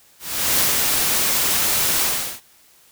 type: noise with ADSR envelope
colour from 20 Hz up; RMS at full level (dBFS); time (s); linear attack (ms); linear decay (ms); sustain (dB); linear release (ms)
white; -17; 0.19-2.41; 390; 150; -2; 380
effects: white hiss -53 dBFS RMS until 2.91 s